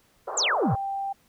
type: band-pass noise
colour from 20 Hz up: pink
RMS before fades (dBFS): -33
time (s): 0.27-0.76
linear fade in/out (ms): 10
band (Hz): 430 to 1300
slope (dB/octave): 48
type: exponential sweep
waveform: sine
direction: down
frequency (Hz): 7902 to 93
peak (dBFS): -21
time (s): 0.37-0.75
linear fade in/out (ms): 5
type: tone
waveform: sine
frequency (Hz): 787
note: G5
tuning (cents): +7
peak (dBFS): -27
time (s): 0.62-1.13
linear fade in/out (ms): 10
effects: pink hiss -63 dBFS RMS until 1.28 s